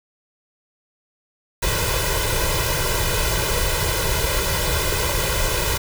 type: noise with comb filter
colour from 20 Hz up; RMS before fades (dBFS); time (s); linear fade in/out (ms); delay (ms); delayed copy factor
pink; -21; 1.62-5.78; 10; 2; +1
effects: none